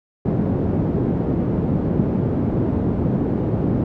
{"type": "band-pass noise", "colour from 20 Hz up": "pink", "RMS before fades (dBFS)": -20, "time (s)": [0.25, 3.84], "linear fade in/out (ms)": 5, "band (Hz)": [110, 330], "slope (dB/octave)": 12, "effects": []}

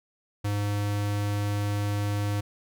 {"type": "tone", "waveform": "square", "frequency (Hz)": 102.6, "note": "G#2", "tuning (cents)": -21, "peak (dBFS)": -26, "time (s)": [0.44, 2.41], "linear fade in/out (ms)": 10, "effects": []}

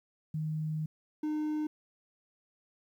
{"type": "tone pair in turn", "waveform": ["sine", "triangle"], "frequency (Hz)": [155.56, 304.9], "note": ["D#3", "D#4"], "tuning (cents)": [0, -35], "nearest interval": "octave", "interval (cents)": 1165, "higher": "second", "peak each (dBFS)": [-31, -28], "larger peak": "second", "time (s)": [[0.34, 0.86], [1.23, 1.67]], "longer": "first", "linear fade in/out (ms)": 5, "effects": ["11-bit"]}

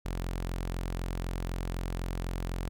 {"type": "tone", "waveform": "sawtooth", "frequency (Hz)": 43.98, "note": "F1", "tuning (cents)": 13, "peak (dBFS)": -28, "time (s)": [0.05, 2.69], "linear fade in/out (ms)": 10, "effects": []}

